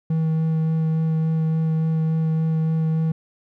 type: tone with vibrato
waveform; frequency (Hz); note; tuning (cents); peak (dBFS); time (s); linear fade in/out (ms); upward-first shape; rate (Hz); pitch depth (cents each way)
triangle; 160; D#3; +49; -16; 0.1-3.12; 5; sine; 3.5; 9
effects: none